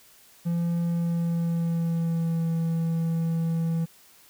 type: tone with pitch glide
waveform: triangle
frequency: 170.3 to 164.88 Hz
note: F3 to E3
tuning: -43 to +1 cents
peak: -21 dBFS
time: 0.45-3.86 s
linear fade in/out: 20 ms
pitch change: -56 cents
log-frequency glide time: 0.83-2.49 s
effects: white hiss -55 dBFS RMS until 4.29 s